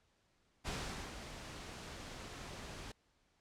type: noise with ADSR envelope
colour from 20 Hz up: pink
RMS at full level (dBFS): -40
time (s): 0.64-2.92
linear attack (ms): 33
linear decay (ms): 450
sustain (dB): -8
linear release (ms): 6
effects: pink hiss -75 dBFS RMS until 3.4 s + low-pass 7000 Hz 12 dB/octave